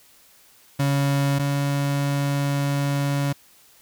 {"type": "tone pair in turn", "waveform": "35% pulse", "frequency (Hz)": [140, 141.3], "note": ["C#3", "C#3"], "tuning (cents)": [18, 34], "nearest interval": "unison", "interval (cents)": 16, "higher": "second", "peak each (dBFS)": [-17, -19], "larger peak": "first", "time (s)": [[0.79, 1.39], [1.39, 3.33]], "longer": "second", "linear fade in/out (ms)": 10, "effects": ["white hiss -54 dBFS RMS until 3.81 s"]}